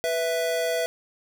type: tone pair together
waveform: square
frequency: 493.9 / 659.3 Hz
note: B4 / E5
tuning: 0 / 0 cents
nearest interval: perfect fourth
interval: 500 cents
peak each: -28 / -26 dBFS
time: 0.04-0.86 s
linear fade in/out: 0 ms
effects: none